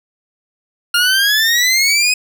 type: exponential sweep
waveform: 20% pulse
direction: up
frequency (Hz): 1400 to 2534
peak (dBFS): -6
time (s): 0.94-2.14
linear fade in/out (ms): 5
effects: none